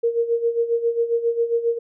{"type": "tone with tremolo", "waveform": "sine", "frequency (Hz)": 466.2, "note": "A#4", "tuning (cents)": 0, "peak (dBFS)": -15, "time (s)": [0.03, 1.79], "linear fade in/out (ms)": 10, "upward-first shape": "sine", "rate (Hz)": 7.4, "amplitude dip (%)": 75, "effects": []}